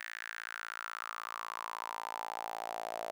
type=tone with high-pass filter sweep; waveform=sawtooth; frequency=56.3 Hz; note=A1; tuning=40 cents sharp; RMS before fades=-42 dBFS; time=0-3.11 s; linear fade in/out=0 ms; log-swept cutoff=1800 to 650 Hz; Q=5.3; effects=none